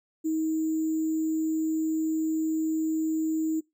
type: tone with sample-and-hold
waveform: sine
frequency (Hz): 316.8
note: D#4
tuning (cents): +31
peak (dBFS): -24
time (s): 0.24-3.61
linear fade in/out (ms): 20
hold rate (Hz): 7350
effects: noise-tail reverb RT60 0.2 s tail -23 dB re dry